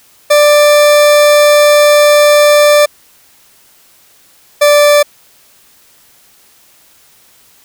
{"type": "tone pair in turn", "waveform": "40% pulse", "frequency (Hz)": [590, 586.3], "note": ["D5", "D5"], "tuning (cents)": [8, -3], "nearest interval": "unison", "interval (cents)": 11, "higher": "first", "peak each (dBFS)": -3, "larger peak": "neither", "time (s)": [[0.3, 2.86], [4.61, 5.03]], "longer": "first", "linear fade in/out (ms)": 10, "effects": ["white hiss -46 dBFS RMS until 7.64 s"]}